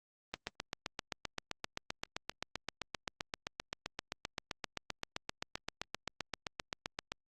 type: click train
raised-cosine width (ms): 0.2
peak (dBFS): -19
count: 53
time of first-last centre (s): 0.34-7.12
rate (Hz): 7.67
effects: Opus 32 kbps